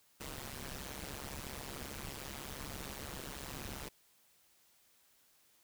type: noise with amplitude modulation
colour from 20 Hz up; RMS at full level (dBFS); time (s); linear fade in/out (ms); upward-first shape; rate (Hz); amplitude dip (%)
pink; -41; 0.2-3.89; 10; sine; 139; 100
effects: white hiss -69 dBFS RMS until 5.63 s